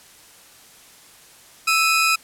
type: tone pair together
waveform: sawtooth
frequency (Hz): 1318.5 / 2487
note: E6 / D#7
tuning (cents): 0 / -1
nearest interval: major seventh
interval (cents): 1099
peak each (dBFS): -15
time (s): 1.67-2.16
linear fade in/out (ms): 10
effects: white hiss -48 dBFS RMS until 2.23 s + low-pass 12000 Hz 12 dB/octave